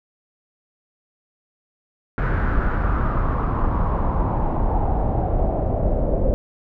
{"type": "noise with low-pass filter sweep", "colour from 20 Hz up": "brown", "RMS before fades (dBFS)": -20, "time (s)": [2.18, 6.34], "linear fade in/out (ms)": 0, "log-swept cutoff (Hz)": [1600, 560], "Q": 3.8, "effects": []}